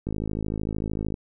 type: click train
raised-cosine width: 3 ms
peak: -16 dBFS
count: 58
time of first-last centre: 0.07-1.141 s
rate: 53.2 Hz
effects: none